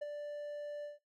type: tone with ADSR envelope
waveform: triangle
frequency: 587.3 Hz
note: D5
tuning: in tune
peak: -33 dBFS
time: 0.01-0.99 s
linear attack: 13 ms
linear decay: 18 ms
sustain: -5 dB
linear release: 150 ms
effects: noise-tail reverb RT60 0.2 s tail -24 dB re dry